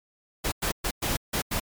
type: noise bursts at uneven times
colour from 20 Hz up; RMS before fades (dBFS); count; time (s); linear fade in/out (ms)
pink; -27; 6; 0.44-0.52 / 0.62-0.72 / 0.84-0.91 / 1.02-1.17 / 1.33-1.42 / 1.51-1.6; 10
effects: MP3 96 kbps